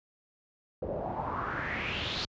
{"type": "noise with low-pass filter sweep", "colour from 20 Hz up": "pink", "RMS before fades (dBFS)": -34, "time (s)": [0.82, 2.25], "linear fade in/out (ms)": 2, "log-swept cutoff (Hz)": [490, 4500], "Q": 4.8, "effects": ["high-pass 60 Hz 12 dB/octave", "resampled to 16000 Hz"]}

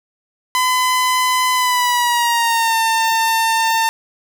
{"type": "tone with pitch glide", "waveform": "sawtooth", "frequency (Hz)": [1012, 901.6], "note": ["B5", "A5"], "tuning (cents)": [42, 42], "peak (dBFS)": -10, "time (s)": [0.55, 3.89], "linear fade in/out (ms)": 0, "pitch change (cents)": -200, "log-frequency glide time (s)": [1.54, 2.78], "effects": []}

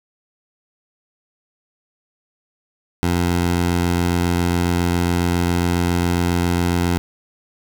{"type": "tone", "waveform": "15% pulse", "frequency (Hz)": 87.31, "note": "F2", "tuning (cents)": 0, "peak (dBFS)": -10, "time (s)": [3.03, 6.98], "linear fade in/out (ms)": 0, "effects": []}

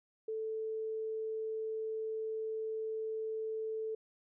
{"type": "tone", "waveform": "sine", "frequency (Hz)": 440, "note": "A4", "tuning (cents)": 0, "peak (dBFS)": -35, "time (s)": [0.28, 3.95], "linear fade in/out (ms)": 5, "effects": []}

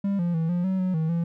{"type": "tone with pitch steps", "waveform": "triangle", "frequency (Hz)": [198.8, 173.1, 162.7, 175.9, 188.9, 184.8, 159.4, 168.9], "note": ["G3", "F3", "E3", "F3", "F#3", "F#3", "D#3", "E3"], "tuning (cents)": [25, -15, -22, 13, 36, -2, 42, 42], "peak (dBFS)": -20, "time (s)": [0.04, 1.24], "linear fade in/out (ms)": 5, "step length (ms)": 150, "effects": []}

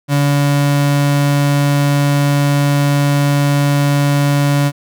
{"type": "tone", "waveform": "35% pulse", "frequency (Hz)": 143, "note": "D3", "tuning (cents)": -46, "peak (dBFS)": -9, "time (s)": [0.08, 4.72], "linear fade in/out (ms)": 50, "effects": []}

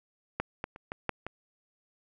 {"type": "clicks", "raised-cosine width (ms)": 0.5, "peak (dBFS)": [-14, -18, -30, -20, -13, -21], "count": 6, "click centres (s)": [0.4, 0.641, 0.761, 0.919, 1.093, 1.266], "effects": []}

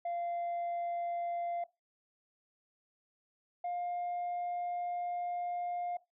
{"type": "tone pair in turn", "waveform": "sine", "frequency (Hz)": [692, 706.1], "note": ["F5", "F5"], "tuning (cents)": [-16, 19], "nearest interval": "unison", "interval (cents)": 35, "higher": "second", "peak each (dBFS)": [-31, -32], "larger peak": "first", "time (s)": [[0.05, 1.64], [3.64, 5.97]], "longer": "second", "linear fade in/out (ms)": 5, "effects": ["noise-tail reverb RT60 0.2 s tail -19 dB re dry", "tanh soft clip ceiling -32 dBFS"]}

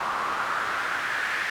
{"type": "noise with band-pass filter sweep", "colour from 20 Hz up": "pink", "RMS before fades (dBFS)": -28, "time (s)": [0, 1.5], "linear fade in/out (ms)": 5, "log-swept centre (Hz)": [1100, 1800], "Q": 3.5, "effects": []}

